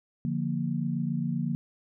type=chord; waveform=sine; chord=Bb major; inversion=first; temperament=equal; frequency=146.83 / 174.61 / 233.1 Hz; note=D3 / F3 / Bb3; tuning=0 / 0 / 0 cents; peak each=-31 dBFS; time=0.25-1.55 s; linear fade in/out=0 ms; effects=none